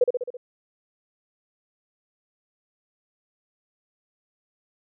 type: tone with echo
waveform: sine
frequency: 493.9 Hz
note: B4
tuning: in tune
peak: -13 dBFS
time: 0.01-0.04 s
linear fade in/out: 5 ms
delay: 66 ms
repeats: 5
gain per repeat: -4 dB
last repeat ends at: 0.37 s
effects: none